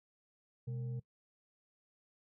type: tone with frequency modulation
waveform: sine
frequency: 126.1 Hz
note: B2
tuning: 36 cents sharp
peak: -37 dBFS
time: 0.67-1 s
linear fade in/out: 10 ms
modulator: 333 Hz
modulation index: 0.35
effects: noise-tail reverb RT60 0.1 s tail -21 dB re dry